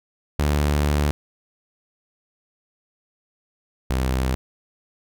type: tone pair in turn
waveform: sawtooth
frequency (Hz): 73.4 / 64.58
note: D2 / C2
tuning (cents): 0 / -22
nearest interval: major second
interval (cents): 222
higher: first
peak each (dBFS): -14 / -16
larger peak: first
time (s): 0.39-1.11 / 3.9-4.35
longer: first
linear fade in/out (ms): 0
effects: none